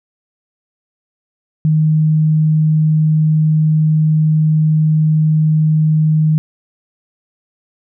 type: tone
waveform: sine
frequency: 155.56 Hz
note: D#3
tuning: in tune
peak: -9 dBFS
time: 1.65-6.38 s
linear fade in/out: 0 ms
effects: none